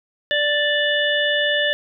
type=harmonic tone; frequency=587.3 Hz; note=D5; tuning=in tune; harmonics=1 / 3 / 5 / 6; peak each=-22 / -20 / -24 / -25 dBFS; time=0.31-1.73 s; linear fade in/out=0 ms; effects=none